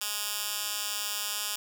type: tone with high-pass filter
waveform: 10% pulse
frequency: 207.7 Hz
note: G#3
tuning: in tune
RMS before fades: -33 dBFS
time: 0.01-1.56 s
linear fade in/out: 5 ms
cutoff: 3200 Hz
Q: 0.51
effects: none